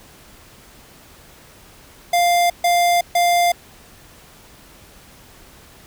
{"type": "tone bursts", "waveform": "square", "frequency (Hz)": 698.5, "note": "F5", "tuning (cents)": 0, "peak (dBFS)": -14, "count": 3, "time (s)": [2.13, 3.52], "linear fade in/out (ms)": 5, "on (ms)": 370, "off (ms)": 140, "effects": ["pink hiss -46 dBFS RMS until 5.86 s"]}